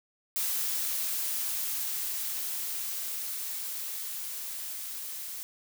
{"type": "noise with level ramp", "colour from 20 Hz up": "blue", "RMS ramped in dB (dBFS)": [-30, -39], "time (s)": [0.36, 5.43], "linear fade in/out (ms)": 0, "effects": []}